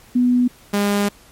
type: tone pair in turn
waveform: sine / sawtooth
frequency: 246.9 / 203.2 Hz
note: B3 / G#3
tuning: 0 / -38 cents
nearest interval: minor third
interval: 338 cents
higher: first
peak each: -12 dBFS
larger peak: neither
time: 0.15-0.48 / 0.73-1.09 s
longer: second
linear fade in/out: 10 ms
effects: pink hiss -48 dBFS RMS until 1.31 s + MP3 64 kbps